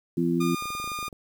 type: harmonic tone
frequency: 85.2 Hz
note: F2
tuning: 42 cents flat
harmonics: 2 / 3 / 4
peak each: -26 / -26 / -26 dBFS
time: 0.17-0.55 s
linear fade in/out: 5 ms
type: tone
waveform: sawtooth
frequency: 1214 Hz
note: D#6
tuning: 43 cents flat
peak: -27 dBFS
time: 0.4-1.09 s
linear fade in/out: 10 ms
type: clicks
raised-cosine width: 2 ms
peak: -29 dBFS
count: 12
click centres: 0.624 / 0.656 / 0.704 / 0.751 / 0.8 / 0.842 / 0.876 / 0.918 / 0.989 / 1.028 / 1.081 / 1.128 s
effects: 9-bit